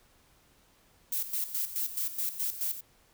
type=noise with tremolo; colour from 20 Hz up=violet; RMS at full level=-31 dBFS; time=1.12-2.81 s; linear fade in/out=5 ms; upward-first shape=square; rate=4.7 Hz; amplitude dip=70%; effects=pink hiss -64 dBFS RMS until 3.13 s